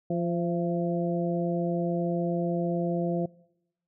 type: harmonic tone with a mistuned harmonic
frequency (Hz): 173.2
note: F3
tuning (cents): -14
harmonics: 1 / 2 / 3 / 4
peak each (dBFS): -28 / -31 / -33 / -34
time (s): 0.1-3.26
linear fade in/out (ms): 5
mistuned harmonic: 4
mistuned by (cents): -39
effects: noise-tail reverb RT60 0.9 s tail -24 dB re dry